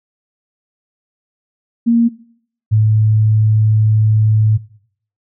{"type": "tone pair in turn", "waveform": "sine", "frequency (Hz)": [233.1, 108.37], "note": ["A#3", "A2"], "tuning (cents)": [0, -26], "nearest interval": "octave + minor second", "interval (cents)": 1326, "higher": "first", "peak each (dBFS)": -8, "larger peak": "neither", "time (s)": [[1.86, 2.09], [2.71, 4.58]], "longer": "second", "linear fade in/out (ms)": 20, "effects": ["noise-tail reverb RT60 0.6 s tail -19 dB re dry"]}